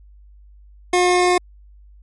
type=tone pair together; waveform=25% pulse; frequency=358.8 / 1076.2 Hz; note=F4 / C6; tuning=+47 / +48 cents; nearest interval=octave + perfect fifth; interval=1901 cents; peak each=-10 / -22 dBFS; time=0.93-1.38 s; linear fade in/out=5 ms; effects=added 50 Hz sine -43 dBFS peak until 2.02 s + MP3 48 kbps